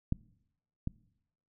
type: clicks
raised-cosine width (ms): 5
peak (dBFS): -16 / -20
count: 2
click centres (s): 0.124 / 0.874
effects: noise-tail reverb RT60 0.8 s tail -23 dB re dry